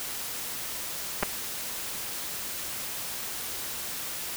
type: clicks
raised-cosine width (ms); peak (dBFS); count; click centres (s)
0.5; -11 / -9; 2; 1.227 / 1.232
effects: white hiss -35 dBFS RMS until 4.36 s